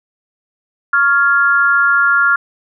sine tone with amplitude modulation, 1396.9 Hz, F6, in tune, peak -5 dBFS, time 0.93-2.36 s, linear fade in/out 5 ms, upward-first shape sine, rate 279 Hz, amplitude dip 85%, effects none

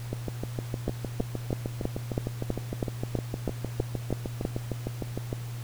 two click trains, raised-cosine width 2 ms, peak -13 / -17 dBFS, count 12 / 35, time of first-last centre 0.88-4.451 / 0.13-5.329 s, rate 3.08 / 6.54 Hz, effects added 119 Hz sine -34 dBFS peak until 5.63 s + pink hiss -47 dBFS RMS until 5.63 s

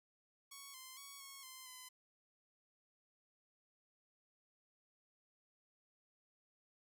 5% pulse tone with pitch steps, 1112 / 1039 / 1117 / 1096 / 1038 / 1017 Hz, C#6 / C6 / C#6 / C#6 / C6 / C6, +5 / -12 / +13 / -20 / -14 / -50 cents, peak -40 dBFS, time 0.51-1.89 s, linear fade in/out 10 ms, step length 230 ms, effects none

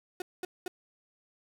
35% pulse tone bursts, 363.8 Hz, F#4, 29 cents flat, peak -32 dBFS, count 3, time 0.2-0.68 s, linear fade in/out 2 ms, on 20 ms, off 210 ms, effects none

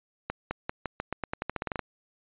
accelerating click train, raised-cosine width 0.5 ms, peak -15 dBFS, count 16, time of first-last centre 0.3-1.793 s, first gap 210 ms, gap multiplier 0.88, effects resampled to 8000 Hz

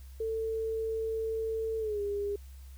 sine tone with pitch glide, 445.8 to 406.4 Hz, A4 to G#4, +23 to -38 cents, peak -30 dBFS, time 0.2-2.36 s, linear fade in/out 5 ms, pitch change -161 cents, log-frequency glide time 1.79-2.01 s, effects added 66 Hz sine -45 dBFS peak until 2.77 s + white hiss -62 dBFS RMS until 2.77 s

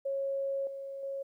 sine tone with level steps, 548 Hz, C#5, 20 cents flat, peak -30 / -38 / -34 dBFS, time 0.05-1.23 s, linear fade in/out 10 ms, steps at 0.67 / 1.03 s, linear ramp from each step 2 ms, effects 12-bit

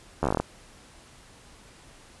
slowing click train, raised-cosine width 1 ms, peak -10 dBFS, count 10, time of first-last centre 0.23-0.4 s, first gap 12 ms, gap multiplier 1.11, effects pink hiss -52 dBFS RMS until 2.2 s + resampled to 24000 Hz

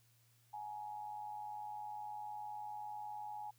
sine tone with amplitude modulation, 840 Hz, G#5, 19 cents sharp, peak -40 dBFS, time 0.53-3.51 s, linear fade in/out 10 ms, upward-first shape sine, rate 99.9 Hz, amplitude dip 65%, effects added 117 Hz sine -70 dBFS peak until 3.58 s + white hiss -73 dBFS RMS until 3.58 s

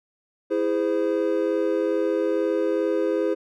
triangle chord, E augmented, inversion none, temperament just, 329.6 / 412 / 515 Hz, E4 / G#4 / B#4, 0 / -14 / -28 cents, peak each -23 dBFS, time 0.5-3.35 s, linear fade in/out 20 ms, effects none

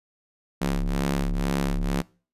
sawtooth ring-modulated tone, 69.3 Hz, C#2, in tune, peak -16 dBFS, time 0.61-2.02 s, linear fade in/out 10 ms, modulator 105 Hz, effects noise-tail reverb RT60 0.4 s tail -24 dB re dry + resampled to 32000 Hz

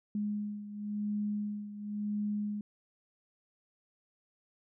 sine beating tone pair, 207.7 / 208.65 Hz, G#3 / G#3, 0 / +8 cents, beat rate 0.95 Hz, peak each -34 / -39 dBFS, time 0.15-2.61 s, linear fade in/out 2 ms, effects none

